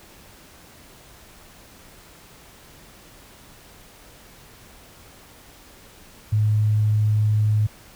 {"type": "tone", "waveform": "sine", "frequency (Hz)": 106.6, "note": "G#2", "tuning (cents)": 46, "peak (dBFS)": -16, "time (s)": [6.32, 7.67], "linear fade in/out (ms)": 10, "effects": ["pink hiss -48 dBFS RMS until 7.95 s"]}